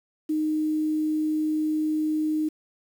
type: tone with quantisation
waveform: sine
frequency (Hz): 309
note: D#4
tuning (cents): -12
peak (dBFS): -22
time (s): 0.29-2.49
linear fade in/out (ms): 10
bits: 8
effects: none